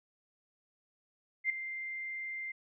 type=tone with ADSR envelope; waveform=sine; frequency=2093 Hz; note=C7; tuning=in tune; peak=-25 dBFS; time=1.44-2.52 s; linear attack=59 ms; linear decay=3 ms; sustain=-12 dB; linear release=8 ms; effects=none